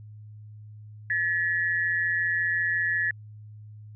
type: tone pair together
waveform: sine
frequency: 1725.5 / 1900 Hz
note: A6 / A#6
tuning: -34 / +33 cents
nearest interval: major second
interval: 167 cents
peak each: -25 / -27 dBFS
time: 1.1-3.11 s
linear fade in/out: 2 ms
effects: added 106 Hz sine -42 dBFS peak until 3.95 s